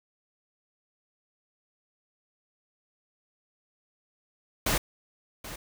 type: noise with echo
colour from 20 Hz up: pink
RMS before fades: -26 dBFS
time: 4.66-4.78 s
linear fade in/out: 5 ms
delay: 780 ms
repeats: 1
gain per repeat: -14 dB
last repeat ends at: 5.56 s
effects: none